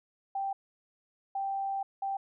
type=tone bursts at uneven times; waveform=sine; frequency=784 Hz; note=G5; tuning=in tune; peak=-30 dBFS; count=3; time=0.35-0.53 / 1.35-1.83 / 2.02-2.17 s; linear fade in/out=5 ms; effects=none